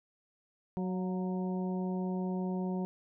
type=harmonic tone with a mistuned harmonic; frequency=185 Hz; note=F#3; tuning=in tune; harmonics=1 / 2 / 3 / 4 / 5; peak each=-32 / -39 / -46 / -46 / -47 dBFS; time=0.77-2.85 s; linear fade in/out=0 ms; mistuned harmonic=4; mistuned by=-39 cents; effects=none